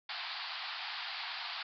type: band-pass noise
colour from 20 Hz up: white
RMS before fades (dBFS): -41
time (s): 0.09-1.63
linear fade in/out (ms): 5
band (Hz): 690 to 4800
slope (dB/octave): 96
effects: none